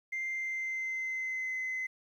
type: tone with pitch glide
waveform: sine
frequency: 2093 to 2044 Hz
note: C7 to C7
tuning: 0 to -41 cents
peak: -31 dBFS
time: 0.12-1.87 s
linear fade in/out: 10 ms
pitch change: -41 cents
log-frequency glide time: 0.31-1.58 s
effects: tanh soft clip ceiling -30 dBFS + 11-bit